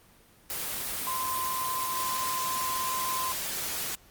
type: tone in noise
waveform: sine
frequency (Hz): 1034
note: C6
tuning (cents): -21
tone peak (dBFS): -30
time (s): 1.07-3.32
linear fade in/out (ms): 0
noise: white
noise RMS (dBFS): -33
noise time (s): 0.5-3.95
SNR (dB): 0
effects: pink hiss -58 dBFS RMS until 4.1 s + Opus 24 kbps